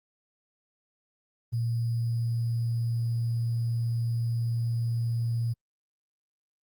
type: tone with sample-and-hold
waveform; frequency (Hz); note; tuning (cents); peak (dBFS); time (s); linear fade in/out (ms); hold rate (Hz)
sine; 116.54; A#2; 0; -25; 1.52-5.54; 20; 4900
effects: Opus 24 kbps